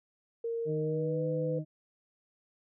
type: tone with pitch glide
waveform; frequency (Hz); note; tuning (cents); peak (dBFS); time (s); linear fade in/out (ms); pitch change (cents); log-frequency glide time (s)
sine; 462 to 500.9; A#4 to B4; -16 to +24; -31; 0.44-1.59; 5; +140; 0.81-1.25
type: harmonic tone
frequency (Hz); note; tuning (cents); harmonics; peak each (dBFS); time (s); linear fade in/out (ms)
154.8; D#3; -9; 1 / 2 / 4; -33 / -39 / -45; 0.65-1.65; 50
effects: none